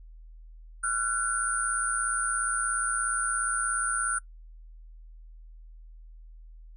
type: tone cluster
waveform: sine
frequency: 1365 / 1482 / 9350 Hz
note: F6 / F#6 / D9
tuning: -40 / +2 / -9 cents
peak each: -30 dBFS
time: 0.83-4.19 s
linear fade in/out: 10 ms
effects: noise-tail reverb RT60 0.1 s tail -24 dB re dry + added 40 Hz sine -45 dBFS peak until 6.76 s